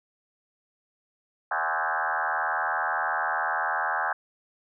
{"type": "tone with frequency modulation", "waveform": "sine", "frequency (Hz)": 1174.7, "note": "D6", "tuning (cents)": 0, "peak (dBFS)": -24, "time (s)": [1.51, 4.13], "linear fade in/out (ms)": 5, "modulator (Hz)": 79.5, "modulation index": 6.1, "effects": []}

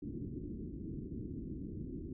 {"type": "low-pass noise", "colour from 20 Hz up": "white", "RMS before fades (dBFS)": -43, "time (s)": [0.02, 2.13], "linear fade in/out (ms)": 5, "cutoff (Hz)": 350, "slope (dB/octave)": 48, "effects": []}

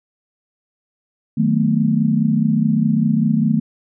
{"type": "chord", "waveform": "sine", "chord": "B dominant seventh", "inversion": "first", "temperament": "equal with one note detuned", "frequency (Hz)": [155.56, 185, 220, 244.8], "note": ["D#3", "F#3", "A3", "B3"], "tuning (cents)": [0, 0, 0, -15], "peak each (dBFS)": [-19, -22, -16, -22], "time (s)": [1.37, 3.6], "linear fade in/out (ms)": 10, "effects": []}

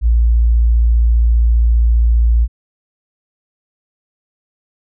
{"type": "tone", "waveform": "sine", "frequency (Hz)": 57.5, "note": "A#1", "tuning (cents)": -23, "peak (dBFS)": -8, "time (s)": [0.01, 2.48], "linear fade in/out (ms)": 50, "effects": []}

